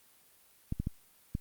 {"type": "clicks", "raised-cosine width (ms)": 5, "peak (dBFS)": -20, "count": 4, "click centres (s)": [0.724, 0.8, 0.871, 1.351], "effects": ["white hiss -63 dBFS RMS until 1.4 s", "Opus 32 kbps"]}